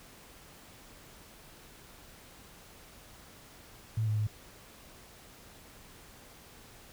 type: tone with pitch steps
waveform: sine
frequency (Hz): 110.5 / 107.2 / 106.4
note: A2 / A2 / G#2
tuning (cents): +8 / -45 / +42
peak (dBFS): -27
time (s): 3.97-4.27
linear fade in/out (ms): 5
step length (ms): 100
effects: pink hiss -54 dBFS RMS until 6.92 s